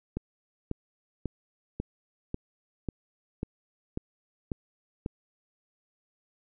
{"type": "click train", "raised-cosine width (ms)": 3, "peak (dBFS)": -18, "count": 10, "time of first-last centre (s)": [0.17, 5.061], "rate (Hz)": 1.84, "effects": []}